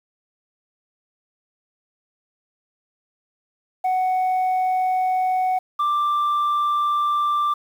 sine tone pair in turn, 743 / 1179.4 Hz, F#5 / D6, +7 / +7 cents, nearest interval minor sixth, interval 800 cents, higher second, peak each -15 dBFS, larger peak neither, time 3.84-5.59 / 5.79-7.54 s, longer neither, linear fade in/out 10 ms, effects tanh soft clip ceiling -17 dBFS + 8-bit

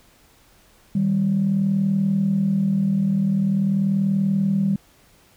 sine tone pair together, 155.57 / 196 Hz, D#3 / G3, 0 / 0 cents, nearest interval major third, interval 400 cents, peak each -24 / -17 dBFS, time 0.95-4.76 s, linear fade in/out 5 ms, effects tanh soft clip ceiling -11 dBFS + pink hiss -55 dBFS RMS until 5.36 s

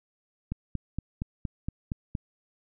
click train, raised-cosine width 5 ms, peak -18 dBFS, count 8, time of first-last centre 0.52-2.152 s, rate 4.29 Hz, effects none

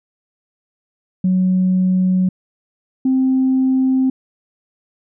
sine tone pair in turn, 185 / 261.6 Hz, F#3 / C4, 0 / 0 cents, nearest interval tritone, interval 600 cents, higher second, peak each -11 dBFS, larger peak neither, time 1.24-2.29 / 3.05-4.1 s, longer neither, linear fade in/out 5 ms, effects tanh soft clip ceiling -8 dBFS

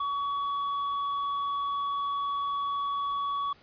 triangle tone with tanh clipping, 1129 Hz, C#6, 31 cents sharp, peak -29 dBFS, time 0-3.53 s, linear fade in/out 5 ms, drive 10 dB, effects pink hiss -58 dBFS RMS until 3.62 s + resampled to 11025 Hz

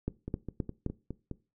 two click trains, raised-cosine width 3 ms, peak -18 / -24 dBFS, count 4 / 6, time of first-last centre 0.08-0.863 / 0.28-1.313 s, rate 3.83 / 4.84 Hz, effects noise-tail reverb RT60 0.3 s tail -19 dB re dry

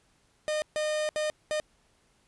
45% pulse tone bursts at uneven times, 611 Hz, D#5, 32 cents flat, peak -27 dBFS, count 4, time 0.48-0.62 / 0.76-1.09 / 1.16-1.3 / 1.51-1.6 s, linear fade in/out 0 ms, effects pink hiss -67 dBFS RMS until 2.27 s + resampled to 24000 Hz

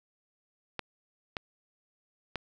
clicks, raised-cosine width 0.3 ms, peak -17 dBFS, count 3, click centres 0.793 / 1.368 / 2.357 s, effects none

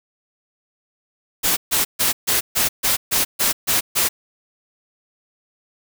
white noise bursts, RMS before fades -18 dBFS, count 10, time 1.43-4.09 s, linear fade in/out 20 ms, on 140 ms, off 140 ms, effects none

